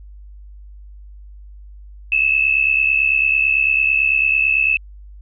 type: tone pair together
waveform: sine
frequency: 2576 / 2645 Hz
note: E7 / E7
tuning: -41 / +5 cents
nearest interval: unison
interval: 46 cents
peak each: -16 dBFS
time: 2.12-4.77 s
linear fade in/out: 2 ms
effects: added 50 Hz sine -36 dBFS peak until 5.21 s